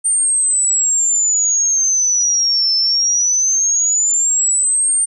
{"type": "exponential two-way sweep", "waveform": "sine", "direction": "down then up", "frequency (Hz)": [8870, 5280, 8870], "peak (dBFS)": -12, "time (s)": [0.04, 5.06], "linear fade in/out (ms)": 20, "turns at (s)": 2.75, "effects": []}